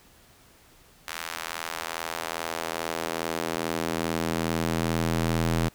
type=tone with high-pass filter sweep; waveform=square; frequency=41.2 Hz; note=E1; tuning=in tune; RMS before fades=-29 dBFS; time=1.07-5.69 s; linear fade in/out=10 ms; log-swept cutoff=1400 to 98 Hz; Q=0.86; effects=pink hiss -56 dBFS RMS until 5.74 s